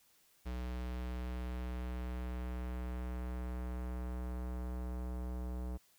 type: tone with low-pass filter sweep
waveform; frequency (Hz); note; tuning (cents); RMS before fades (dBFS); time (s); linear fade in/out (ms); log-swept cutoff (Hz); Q
square; 61.74; B1; 0; -40; 0.45-5.78; 20; 4700 to 880; 0.75
effects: white hiss -69 dBFS RMS until 5.98 s